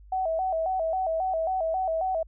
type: tone with vibrato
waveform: sine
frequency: 698.5 Hz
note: F5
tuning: in tune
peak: -24 dBFS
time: 0.12-2.23 s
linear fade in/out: 5 ms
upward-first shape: square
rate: 3.7 Hz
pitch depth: 130 cents each way
effects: added 50 Hz sine -47 dBFS peak until 2.27 s